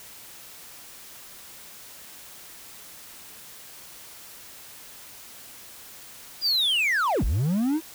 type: linear two-way sweep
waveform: triangle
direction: down then up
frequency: 4949 to 38.87 to 332.1 Hz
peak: -19 dBFS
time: 6.41-7.81 s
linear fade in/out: 50 ms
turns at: 7.24 s
effects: white hiss -45 dBFS RMS until 7.94 s